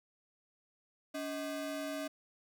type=ring-modulated tone; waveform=45% pulse; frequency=458.1 Hz; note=A#4; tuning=30 cents flat; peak=-34 dBFS; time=1.14-2.08 s; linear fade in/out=10 ms; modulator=174 Hz; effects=none